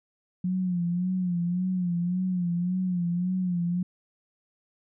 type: tone with vibrato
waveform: sine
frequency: 178.9 Hz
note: F3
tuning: 42 cents sharp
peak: -24 dBFS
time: 0.44-3.83 s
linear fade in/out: 5 ms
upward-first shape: sine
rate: 1.8 Hz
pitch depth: 68 cents each way
effects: none